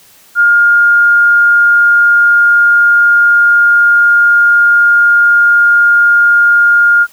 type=tone; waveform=sine; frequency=1414 Hz; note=F6; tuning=21 cents sharp; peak=-4 dBFS; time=0.35-7.07 s; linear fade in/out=50 ms; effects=white hiss -43 dBFS RMS until 7.12 s